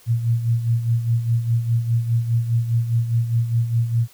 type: tone with tremolo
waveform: sine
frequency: 116.54 Hz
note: A#2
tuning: in tune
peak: -14 dBFS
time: 0.06-4.08 s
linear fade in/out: 50 ms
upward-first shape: sine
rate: 4.9 Hz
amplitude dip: 65%
effects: white hiss -51 dBFS RMS until 4.13 s